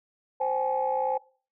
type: tone cluster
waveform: sine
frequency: 522 / 791 / 852 Hz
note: C5 / G5 / G#5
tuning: -4 / +15 / +44 cents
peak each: -28 / -30 / -27 dBFS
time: 0.4-1.18 s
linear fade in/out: 10 ms
effects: noise-tail reverb RT60 0.4 s tail -22 dB re dry + tanh soft clip ceiling -16 dBFS